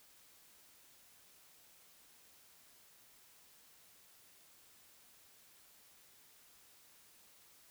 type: silence
effects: white hiss -64 dBFS RMS until 7.7 s